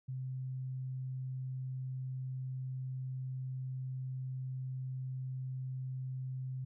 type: tone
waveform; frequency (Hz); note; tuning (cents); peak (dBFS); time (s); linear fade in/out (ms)
sine; 130; C3; -11; -37; 0.08-6.65; 10
effects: none